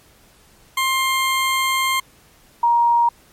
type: tone pair in turn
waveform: 20% pulse / sine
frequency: 1058 / 942.6 Hz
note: C6 / A#5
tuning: +19 / +19 cents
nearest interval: major second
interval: 200 cents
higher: first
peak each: -12 / -12 dBFS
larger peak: neither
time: 0.77-2 / 2.63-3.09 s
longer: first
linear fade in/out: 5 ms
effects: pink hiss -52 dBFS RMS until 3.32 s + MP3 64 kbps